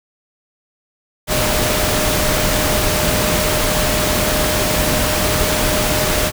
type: tone in noise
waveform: sine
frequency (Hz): 611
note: D#5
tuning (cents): -32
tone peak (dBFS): -22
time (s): 1.27-6.32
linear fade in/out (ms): 50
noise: pink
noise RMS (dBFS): -17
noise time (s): 1.27-6.32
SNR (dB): -8
effects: none